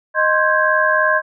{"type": "tone cluster", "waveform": "sine", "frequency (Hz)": [621, 1054, 1570, 1653], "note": ["D#5", "C6", "G6", "G#6"], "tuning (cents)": [-3, 12, 2, -9], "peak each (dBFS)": -18, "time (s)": [0.14, 1.22], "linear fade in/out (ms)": 50, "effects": []}